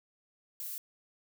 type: noise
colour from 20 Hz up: violet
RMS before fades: -40 dBFS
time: 0.6-0.78 s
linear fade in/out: 0 ms
effects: none